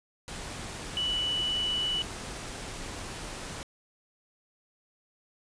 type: tone in noise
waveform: sine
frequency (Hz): 2960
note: F#7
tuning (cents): 0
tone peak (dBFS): -27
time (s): 0.97-2.02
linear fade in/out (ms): 0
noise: pink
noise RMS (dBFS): -39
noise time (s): 0.28-3.63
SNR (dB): +9
effects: resampled to 22050 Hz